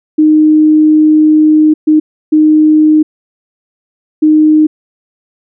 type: tone bursts at uneven times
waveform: sine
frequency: 308.2 Hz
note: D#4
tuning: 16 cents flat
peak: -3 dBFS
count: 4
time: 0.18-1.74 / 1.87-2 / 2.32-3.03 / 4.22-4.67 s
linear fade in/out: 10 ms
effects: none